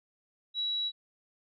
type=tone; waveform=sine; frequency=3900 Hz; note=B7; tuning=23 cents flat; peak=-29 dBFS; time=0.54-0.92 s; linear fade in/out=50 ms; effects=none